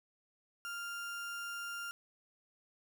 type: tone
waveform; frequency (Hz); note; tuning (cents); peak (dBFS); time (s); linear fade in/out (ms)
35% pulse; 1396.9; F6; 0; -38; 0.65-1.91; 0
effects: none